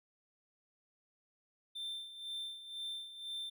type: tone with tremolo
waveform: triangle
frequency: 3567 Hz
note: A7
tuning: 23 cents sharp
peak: -37 dBFS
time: 1.75-3.5 s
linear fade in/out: 10 ms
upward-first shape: sine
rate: 2 Hz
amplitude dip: 70%
effects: none

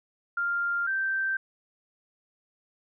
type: tone pair in turn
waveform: sine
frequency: 1396.9 / 1561.8 Hz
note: F6 / G6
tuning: 0 / -7 cents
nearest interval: major second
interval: 193 cents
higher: second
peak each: -25 dBFS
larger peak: neither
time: 0.37-0.87 / 0.87-1.37 s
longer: neither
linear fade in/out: 5 ms
effects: none

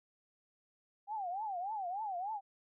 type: tone with vibrato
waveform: sine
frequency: 784 Hz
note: G5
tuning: in tune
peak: -36 dBFS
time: 1.07-2.41 s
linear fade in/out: 50 ms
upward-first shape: triangle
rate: 3.4 Hz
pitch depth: 240 cents each way
effects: none

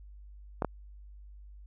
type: clicks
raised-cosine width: 1 ms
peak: -15 dBFS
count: 2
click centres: 0.622 / 0.647 s
effects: added 50 Hz sine -47 dBFS peak until 1.66 s

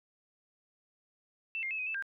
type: tone with pitch steps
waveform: sine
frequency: 2667 / 2119 / 2598 / 2512 / 2633 / 1593 Hz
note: E7 / C7 / E7 / D#7 / E7 / G6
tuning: +20 / +21 / -26 / +16 / -3 / +27 cents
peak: -33 dBFS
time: 1.55-2.024 s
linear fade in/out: 0 ms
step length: 79 ms
effects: none

